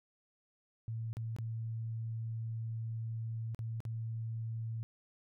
sine tone with dropouts, 113.1 Hz, A2, 48 cents sharp, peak -36 dBFS, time 0.88-4.83 s, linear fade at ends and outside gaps 0 ms, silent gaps 1.13-1.169 / 1.364-1.386 / 3.547-3.591 / 3.804-3.852 s, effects none

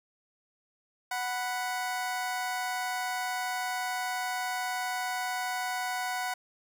25% pulse tone pair together, 740 / 988.5 Hz, F#5 / B5, 0 / +1 cents, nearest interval perfect fourth, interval 501 cents, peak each -28 / -33 dBFS, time 1.11-6.34 s, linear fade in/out 5 ms, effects none

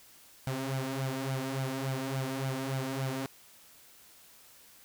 sawtooth tone with flanger, 133.3 Hz, C3, 33 cents sharp, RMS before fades -34 dBFS, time 0.47-3.26 s, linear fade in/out 0 ms, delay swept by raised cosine 1.3 to 4.4 ms, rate 3.5 Hz, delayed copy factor +0.7, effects white hiss -57 dBFS RMS until 4.84 s

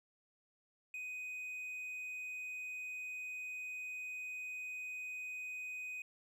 triangle tone, 2500 Hz, D#7, 8 cents sharp, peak -40 dBFS, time 0.94-6.02 s, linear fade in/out 2 ms, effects none

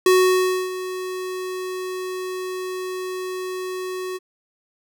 square tone with ADSR envelope, 370 Hz, F#4, in tune, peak -12 dBFS, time 0.06-4.19 s, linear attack 3 ms, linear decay 630 ms, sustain -15 dB, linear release 31 ms, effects none

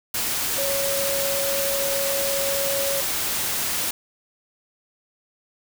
sine tone in noise, 554 Hz, C#5, 1 cent flat, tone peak -25 dBFS, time 0.58-3.01 s, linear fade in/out 5 ms, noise white, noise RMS -25 dBFS, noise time 0.14-3.91 s, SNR -3 dB, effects none

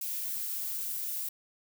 violet noise with high-pass filter sweep, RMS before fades -35 dBFS, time 0.01-1.29 s, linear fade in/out 5 ms, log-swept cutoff 2300 to 300 Hz, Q 1.3, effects none

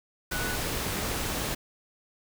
sine tone in noise, 1480 Hz, F#6, in tune, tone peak -34 dBFS, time 0.31-0.56 s, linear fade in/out 10 ms, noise pink, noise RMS -31 dBFS, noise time 0.31-1.55 s, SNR -6 dB, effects none

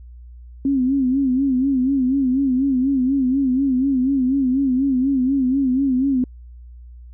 sine tone with vibrato, 264.7 Hz, C4, 20 cents sharp, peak -15 dBFS, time 0.65-6.24 s, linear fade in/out 2 ms, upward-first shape sine, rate 4.1 Hz, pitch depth 95 cents each way, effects added 60 Hz sine -37 dBFS peak until 7.13 s

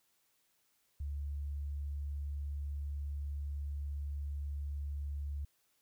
sine tone, 71.7 Hz, D2, 41 cents flat, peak -36 dBFS, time 1-5.45 s, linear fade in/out 5 ms, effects white hiss -75 dBFS RMS until 5.81 s

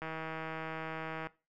click train, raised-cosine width 0.5 ms, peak -25 dBFS, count 201, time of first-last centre 0.02-1.27 s, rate 160 Hz, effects noise-tail reverb RT60 0.3 s tail -19 dB re dry

